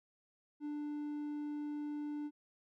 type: tone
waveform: triangle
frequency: 295.5 Hz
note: D4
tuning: 11 cents sharp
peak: -36 dBFS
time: 0.6-2.31 s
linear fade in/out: 50 ms
effects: none